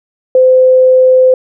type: tone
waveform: sine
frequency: 514 Hz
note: C5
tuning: 31 cents flat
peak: -3 dBFS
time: 0.35-1.34 s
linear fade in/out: 2 ms
effects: none